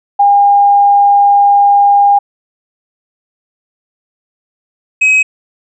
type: tone pair in turn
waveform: sine / triangle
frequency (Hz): 808 / 2541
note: G#5 / D#7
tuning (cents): -48 / +36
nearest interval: octave + minor sixth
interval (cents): 1984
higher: second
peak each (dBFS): -4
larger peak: neither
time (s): 0.19-2.19 / 5.01-5.23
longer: first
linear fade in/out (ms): 10
effects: resampled to 24000 Hz